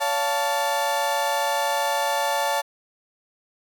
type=chord; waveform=35% pulse; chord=Db augmented; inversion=none; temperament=equal with one note detuned; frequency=566.7 / 698.5 / 880 Hz; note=Db5 / F5 / A5; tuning=+38 / 0 / 0 cents; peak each=-25 / -27 / -22 dBFS; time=0-2.62 s; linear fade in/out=20 ms; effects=none